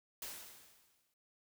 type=noise with exponential decay; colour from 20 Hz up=white; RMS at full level=-43 dBFS; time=0.22-1.14 s; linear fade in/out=2 ms; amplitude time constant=200 ms; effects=none